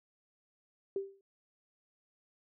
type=tone with exponential decay; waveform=sine; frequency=392 Hz; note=G4; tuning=in tune; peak=-29 dBFS; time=0.96-1.21 s; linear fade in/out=2 ms; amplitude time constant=54 ms; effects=none